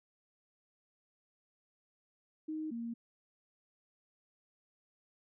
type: tone pair in turn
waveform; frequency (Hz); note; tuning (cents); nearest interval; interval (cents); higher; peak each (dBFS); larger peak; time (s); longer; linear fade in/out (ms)
sine; 311.8 / 232.8; D#4 / A#3; +4 / -2; perfect fourth; 506; first; -36 / -37; first; 2.48-2.71 / 2.71-2.94; neither; 10
effects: none